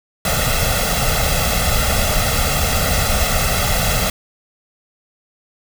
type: noise with comb filter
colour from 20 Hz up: pink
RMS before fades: -17 dBFS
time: 0.25-4.1 s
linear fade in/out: 2 ms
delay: 1.5 ms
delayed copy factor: +0.85
effects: none